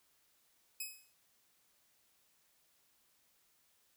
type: tone with exponential decay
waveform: 5% pulse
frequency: 2546 Hz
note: D#7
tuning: 39 cents sharp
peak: -28 dBFS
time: 0.8-1.14 s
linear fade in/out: 5 ms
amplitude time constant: 72 ms
effects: white hiss -73 dBFS RMS until 3.96 s